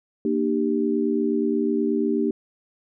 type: chord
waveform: sine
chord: G minor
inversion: first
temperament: equal with one note detuned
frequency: 233.1 / 301.4 / 392 Hz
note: Bb3 / D4 / G4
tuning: 0 / +45 / 0 cents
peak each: -24 dBFS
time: 0.25-2.31 s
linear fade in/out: 2 ms
effects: none